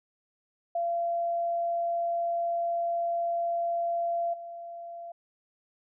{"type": "tone with level steps", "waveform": "sine", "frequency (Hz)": 684, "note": "F5", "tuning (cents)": -36, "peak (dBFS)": [-26, -38], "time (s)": [0.75, 5.12], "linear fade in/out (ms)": 5, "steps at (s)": 4.33, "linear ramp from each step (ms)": 10, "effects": []}